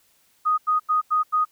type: tone bursts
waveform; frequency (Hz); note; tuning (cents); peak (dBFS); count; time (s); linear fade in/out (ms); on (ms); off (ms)
sine; 1244.5; D#6; 0; -17; 5; 0.45-1.452; 20; 130; 88
effects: white hiss -62 dBFS RMS until 1.51 s

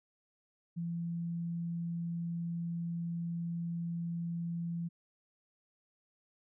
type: tone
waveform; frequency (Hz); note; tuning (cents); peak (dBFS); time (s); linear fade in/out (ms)
sine; 169.5; E3; +49; -34; 0.76-4.89; 20
effects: none

